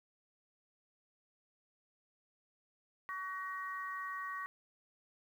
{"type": "harmonic tone", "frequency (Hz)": 377, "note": "F#4", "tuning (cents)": 32, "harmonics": [3, 4, 5], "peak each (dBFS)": [-41, -50, -43], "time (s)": [3.09, 4.46], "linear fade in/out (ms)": 0, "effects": ["11-bit"]}